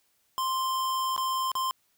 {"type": "tone with dropouts", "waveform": "square", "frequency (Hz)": 1046.5, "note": "C6", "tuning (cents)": 0, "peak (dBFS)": -27, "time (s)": [0.38, 1.71], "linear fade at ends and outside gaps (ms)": 0, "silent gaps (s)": [[1.164, 1.178], [1.517, 1.553]], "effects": ["white hiss -70 dBFS RMS until 1.97 s"]}